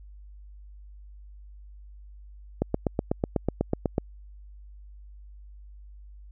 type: click train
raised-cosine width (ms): 2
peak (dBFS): -10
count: 12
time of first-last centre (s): 2.62-3.981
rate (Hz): 8.08
effects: added 50 Hz sine -44 dBFS peak until 6.31 s